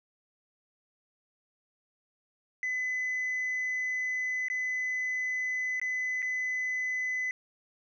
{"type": "tone with dropouts", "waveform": "sine", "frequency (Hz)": 2013, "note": "B6", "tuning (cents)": 33, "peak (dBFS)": -27, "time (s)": [2.63, 7.31], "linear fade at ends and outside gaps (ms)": 1, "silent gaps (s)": [[4.484, 4.5], [5.798, 5.815], [6.221, 6.226]], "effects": ["tanh soft clip ceiling -27 dBFS"]}